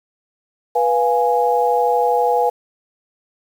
sine chord, F diminished, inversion second, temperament equal with one note detuned, 489.3 / 698.5 / 830.6 Hz, Cb5 / F5 / Ab5, -16 / 0 / 0 cents, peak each -17 / -20 / -17 dBFS, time 0.75-2.5 s, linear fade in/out 10 ms, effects 7-bit

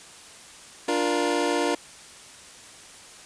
25% pulse chord, Bb major, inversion first, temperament equal with one note detuned, 293.7 / 349.2 / 471.3 Hz, D4 / F4 / Bb4, 0 / 0 / +19 cents, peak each -23 dBFS, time 0.88-1.75 s, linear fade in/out 5 ms, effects white hiss -46 dBFS RMS until 3.25 s + resampled to 22050 Hz

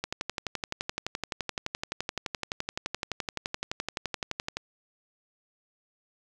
click train, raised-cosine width 0.2 ms, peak -13 dBFS, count 54, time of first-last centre 0.04-4.57 s, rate 11.7 Hz, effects none

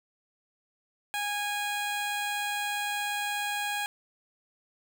15% pulse tone, 823 Hz, G#5, 16 cents flat, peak -23 dBFS, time 1.14-3.86 s, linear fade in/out 0 ms, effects none

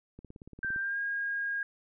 click train, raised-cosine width 3 ms, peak -34 dBFS, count 11, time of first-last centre 0.19-0.761 s, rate 17.5 Hz
sine tone with pitch glide, 1568 to 1628 Hz, G6 to G#6, 0 to -35 cents, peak -30 dBFS, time 0.63-1.63 s, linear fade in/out 2 ms, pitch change +65 cents, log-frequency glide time 0.76-0.99 s
effects none

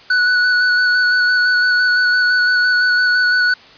square tone with vibrato, 1480 Hz, F#6, in tune, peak -12 dBFS, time 0.1-3.54 s, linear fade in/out 5 ms, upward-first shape square, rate 5.9 Hz, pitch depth 13 cents each way, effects white hiss -42 dBFS RMS until 3.77 s + resampled to 11025 Hz

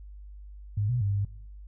sine tone with pitch steps, 103.2 / 123 / 99.9 / 100.5 Hz, G#2 / B2 / G2 / G2, -10 / -7 / +33 / +44 cents, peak -24 dBFS, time 0.77-1.25 s, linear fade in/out 5 ms, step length 120 ms, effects noise-tail reverb RT60 0.7 s tail -22 dB re dry + added 50 Hz sine -42 dBFS peak until 1.67 s

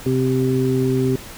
harmonic tone, 129.9 Hz, C3, 12 cents flat, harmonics 1 / 2 / 3, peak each -20 / -20 / -20 dBFS, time 0.06-1.16 s, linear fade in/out 2 ms, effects pink hiss -37 dBFS RMS until 1.37 s

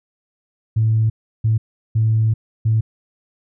sine tone bursts at uneven times, 110.7 Hz, A2, 11 cents sharp, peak -12 dBFS, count 4, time 0.76-1.1 / 1.44-1.58 / 1.95-2.34 / 2.65-2.81 s, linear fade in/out 10 ms, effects tanh soft clip ceiling -8 dBFS

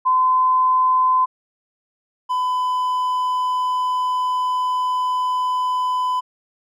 sine / triangle tone pair in turn, 1023 / 1005.4 Hz, C6 / B5, -39 / +31 cents, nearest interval unison, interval 30 cents, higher first, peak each -13 / -16 dBFS, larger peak first, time 0.05-1.26 / 2.29-6.21 s, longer second, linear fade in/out 20 ms, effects none

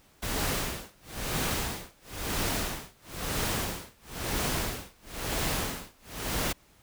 pink noise with tremolo, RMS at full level -29 dBFS, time 0.22-6.53 s, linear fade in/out 10 ms, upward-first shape sine, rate 1 Hz, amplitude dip 100%, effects pink hiss -61 dBFS RMS until 6.82 s

